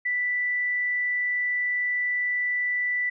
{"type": "tone", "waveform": "sine", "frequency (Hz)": 1975.5, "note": "B6", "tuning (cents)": 0, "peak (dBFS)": -23, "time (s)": [0.05, 3.1], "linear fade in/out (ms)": 10, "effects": []}